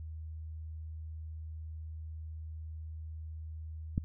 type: click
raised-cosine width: 5 ms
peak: -18 dBFS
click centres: 3.979 s
effects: added 79 Hz sine -40 dBFS peak until 4.04 s